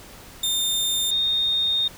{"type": "tone pair in turn", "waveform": ["sawtooth", "sine"], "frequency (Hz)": [3623, 3680], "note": ["A7", "A#7"], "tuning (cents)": [50, -23], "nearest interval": "unison", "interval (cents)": 27, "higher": "second", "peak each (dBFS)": [-18, -19], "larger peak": "first", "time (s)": [[0.43, 1.11], [1.11, 1.88]], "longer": "second", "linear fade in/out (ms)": 5, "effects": ["pink hiss -44 dBFS RMS until 1.97 s"]}